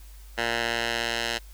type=tone with band-pass filter sweep; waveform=10% pulse; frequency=117.1 Hz; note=A#2; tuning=8 cents sharp; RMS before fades=-28 dBFS; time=0.37-1.39 s; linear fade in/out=20 ms; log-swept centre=2000 to 3400 Hz; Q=0.89; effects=added 50 Hz sine -43 dBFS peak until 1.53 s + white hiss -55 dBFS RMS until 1.53 s